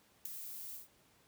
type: noise with ADSR envelope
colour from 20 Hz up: violet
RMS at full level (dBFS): -36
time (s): 0.25-0.88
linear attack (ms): 7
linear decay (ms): 3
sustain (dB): -10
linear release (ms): 140
effects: pink hiss -68 dBFS RMS until 1.27 s + high-pass 80 Hz 12 dB/octave